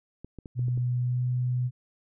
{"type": "clicks", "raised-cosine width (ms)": 3, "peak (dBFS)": -28, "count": 6, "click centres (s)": [0.246, 0.387, 0.458, 0.593, 0.683, 0.776]}
{"type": "tone with pitch glide", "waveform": "sine", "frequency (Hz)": [123.47, 124.76], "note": ["B2", "B2"], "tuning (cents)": [0, 18], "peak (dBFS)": -24, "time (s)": [0.55, 1.71], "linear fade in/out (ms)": 50, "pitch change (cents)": 18, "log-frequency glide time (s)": [1.01, 1.22]}
{"effects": []}